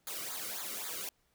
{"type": "noise with flanger", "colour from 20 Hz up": "white", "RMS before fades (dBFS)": -40, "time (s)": [0.07, 1.09], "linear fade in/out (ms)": 2, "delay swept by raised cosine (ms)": [0.35, 1.21], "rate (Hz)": 3.8, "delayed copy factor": -0.8, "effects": ["pink hiss -74 dBFS RMS until 1.34 s"]}